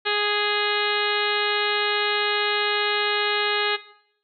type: harmonic tone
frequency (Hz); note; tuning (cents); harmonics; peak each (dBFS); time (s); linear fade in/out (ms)
415.2; G#4; 0; 1 / 2 / 3 / 4 / 5 / 6 / 7 / 8 / 9 / 10; -27 / -30 / -30 / -27 / -32 / -31 / -32 / -32 / -31 / -32; 0.05-3.77; 20
effects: noise-tail reverb RT60 0.7 s tail -17 dB re dry